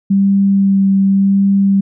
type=tone with vibrato; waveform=sine; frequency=196 Hz; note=G3; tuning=in tune; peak=-8 dBFS; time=0.1-1.81 s; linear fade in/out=10 ms; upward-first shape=sine; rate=0.89 Hz; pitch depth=12 cents each way; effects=none